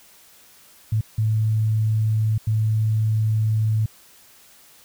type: tone bursts at uneven times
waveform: sine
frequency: 109.2 Hz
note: A2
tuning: 13 cents flat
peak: -17 dBFS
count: 3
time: 0.92-1.01 / 1.18-2.38 / 2.47-3.86 s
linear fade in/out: 5 ms
effects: white hiss -51 dBFS RMS until 4.84 s